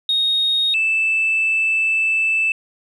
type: tone pair in turn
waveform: sine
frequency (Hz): 3729 / 2637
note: A#7 / E7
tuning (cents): 0 / 0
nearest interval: tritone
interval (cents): 600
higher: first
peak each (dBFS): -14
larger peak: neither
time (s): 0.09-0.74 / 0.74-2.52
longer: second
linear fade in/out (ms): 2
effects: tanh soft clip ceiling -11 dBFS